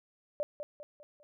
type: tone with echo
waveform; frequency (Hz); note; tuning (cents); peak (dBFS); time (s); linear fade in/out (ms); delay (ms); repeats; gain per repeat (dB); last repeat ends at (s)
sine; 590; D5; +8; -29; 0.4-0.43; 0; 200; 4; -7; 1.23
effects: none